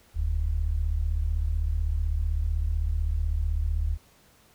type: tone pair together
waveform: sine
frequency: 40.37 / 76.2 Hz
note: E1 / D#2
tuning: -35 / -36 cents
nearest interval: major seventh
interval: 1099 cents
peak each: -26 dBFS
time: 0.14-3.98 s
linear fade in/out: 50 ms
effects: pink hiss -59 dBFS RMS until 4.54 s